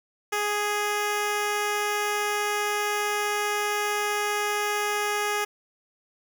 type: tone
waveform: 10% pulse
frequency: 415.3 Hz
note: G#4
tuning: in tune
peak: -16 dBFS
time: 0.32-5.45 s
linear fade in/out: 10 ms
effects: none